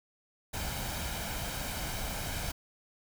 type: noise with comb filter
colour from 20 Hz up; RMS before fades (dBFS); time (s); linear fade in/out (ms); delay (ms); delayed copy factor
pink; -36; 0.53-2.52; 10; 1.3; +0.5
effects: none